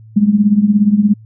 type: tone with tremolo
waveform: sine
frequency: 207 Hz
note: G#3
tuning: 5 cents flat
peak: -4 dBFS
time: 0.16-1.14 s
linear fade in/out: 10 ms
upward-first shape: triangle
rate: 17 Hz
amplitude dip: 85%
effects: added 110 Hz sine -36 dBFS peak until 1.25 s